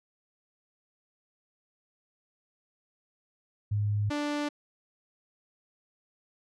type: tone pair in turn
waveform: sine / sawtooth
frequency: 103.83 / 293.7 Hz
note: G#2 / D4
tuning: 0 / 0 cents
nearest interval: octave + tritone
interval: 1800 cents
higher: second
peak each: -25 dBFS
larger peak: neither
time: 3.71-4.1 / 4.1-4.49 s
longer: neither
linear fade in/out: 10 ms
effects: low-pass 6000 Hz 12 dB/octave